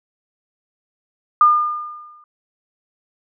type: tone with exponential decay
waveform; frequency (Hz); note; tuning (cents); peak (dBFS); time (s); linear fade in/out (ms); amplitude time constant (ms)
sine; 1210; D#6; -49; -6; 1.41-2.24; 2; 180
effects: none